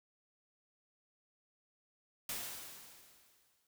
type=noise with exponential decay; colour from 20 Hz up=white; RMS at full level=-39 dBFS; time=2.29-3.67 s; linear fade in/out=2 ms; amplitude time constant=300 ms; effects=none